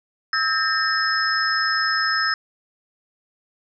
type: tone cluster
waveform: sine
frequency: 1297 / 1601 / 1822 / 5170 Hz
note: E6 / G6 / A#6 / E8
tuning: -28 / +36 / -40 / -34 cents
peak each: -24 dBFS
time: 0.33-2.34 s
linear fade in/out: 2 ms
effects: none